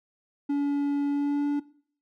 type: tone with pitch glide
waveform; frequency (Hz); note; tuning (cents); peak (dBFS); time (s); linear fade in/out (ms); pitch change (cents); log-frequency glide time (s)
triangle; 285 to 288.8; C#4 to D4; +48 to -29; -21; 0.49-1.6; 10; +23; 1.09-1.47
effects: noise-tail reverb RT60 0.5 s tail -18 dB re dry

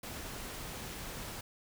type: noise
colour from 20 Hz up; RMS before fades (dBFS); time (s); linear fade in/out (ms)
pink; -43; 0.03-1.41; 5
effects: none

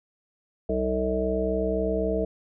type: harmonic tone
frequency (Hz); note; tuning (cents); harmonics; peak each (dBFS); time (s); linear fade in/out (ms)
63.9; C2; -40; 1 / 3 / 5 / 7 / 9 / 10; -31 / -31 / -32 / -27 / -37 / -29; 0.69-2.25; 5
effects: none

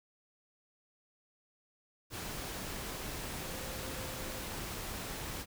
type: tone in noise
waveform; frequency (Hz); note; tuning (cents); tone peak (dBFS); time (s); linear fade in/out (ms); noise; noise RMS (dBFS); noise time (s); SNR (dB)
sine; 522; C5; -4; -49; 3.4-4.43; 50; pink; -41; 2.1-5.46; -11
effects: none

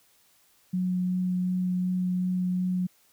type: tone with vibrato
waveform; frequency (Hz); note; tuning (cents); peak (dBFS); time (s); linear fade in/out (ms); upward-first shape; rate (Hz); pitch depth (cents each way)
sine; 182.2; F#3; -26; -24; 0.73-2.87; 10; sine; 2.7; 8
effects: white hiss -63 dBFS RMS until 3.12 s

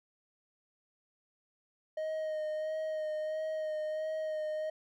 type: tone with vibrato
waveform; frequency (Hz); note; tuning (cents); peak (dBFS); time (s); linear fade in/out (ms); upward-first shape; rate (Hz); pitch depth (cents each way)
triangle; 622.3; D#5; 0; -31; 1.97-4.7; 5; sine; 1.5; 20
effects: none

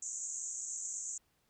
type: band-pass noise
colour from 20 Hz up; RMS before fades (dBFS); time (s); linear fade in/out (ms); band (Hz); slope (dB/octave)
white; -41; 0.02-1.18; 5; 6400 to 7600; 96
effects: pink hiss -75 dBFS RMS until 1.49 s

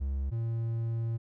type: tone pair in turn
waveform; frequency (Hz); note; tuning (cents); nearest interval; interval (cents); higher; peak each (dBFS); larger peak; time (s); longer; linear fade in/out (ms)
triangle; 68.2 / 114.7; C#2 / A#2; -28 / -28; major sixth; 900; second; -27; neither; 0-0.31 / 0.31-1.18; second; 20
effects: none

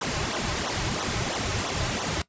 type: noise with flanger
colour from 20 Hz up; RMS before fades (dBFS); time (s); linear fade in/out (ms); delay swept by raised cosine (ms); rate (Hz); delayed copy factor
pink; -28; 0.01-2.22; 5; 0.41 to 4.31; 3; -1
effects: noise-tail reverb RT60 0.1 s tail -18 dB re dry + resampled to 16000 Hz

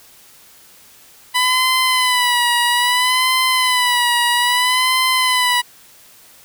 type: tone with vibrato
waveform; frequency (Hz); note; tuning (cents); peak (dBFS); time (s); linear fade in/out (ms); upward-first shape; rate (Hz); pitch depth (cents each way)
15% pulse; 994; B5; +11; -7; 1.34-5.62; 20; sine; 0.61; 62
effects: white hiss -46 dBFS RMS until 6.44 s

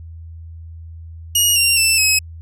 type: tone with pitch steps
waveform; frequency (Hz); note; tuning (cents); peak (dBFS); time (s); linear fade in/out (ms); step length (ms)
15% pulse; 2878 / 2767 / 2661 / 2558; F#7 / F7 / E7 / D#7; -49 / -17 / +16 / +47; -5; 1.35-2.19; 5; 210
effects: added 82 Hz sine -32 dBFS peak until 2.41 s

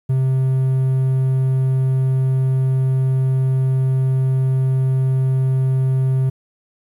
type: tone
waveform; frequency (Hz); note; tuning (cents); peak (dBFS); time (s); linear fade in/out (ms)
triangle; 131.5; C3; +9; -12; 0.09-6.3; 10
effects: 9-bit

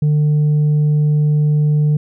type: tone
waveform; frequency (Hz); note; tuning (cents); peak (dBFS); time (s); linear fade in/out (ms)
sine; 150; D3; +37; -8; 0.02-1.97; 5
effects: tanh soft clip ceiling -10 dBFS

